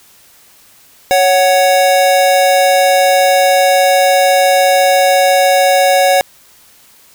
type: tone pair together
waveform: square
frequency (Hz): 555.9 / 742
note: C#5 / F#5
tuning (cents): +5 / +5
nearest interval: perfect fourth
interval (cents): 500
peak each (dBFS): -11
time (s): 1.11-6.21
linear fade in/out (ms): 0
effects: white hiss -45 dBFS RMS until 7.14 s